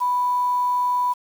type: tone with quantisation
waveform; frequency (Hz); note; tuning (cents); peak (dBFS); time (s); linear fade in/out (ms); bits
sine; 987.8; B5; 0; -18; 0-1.14; 20; 7
effects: none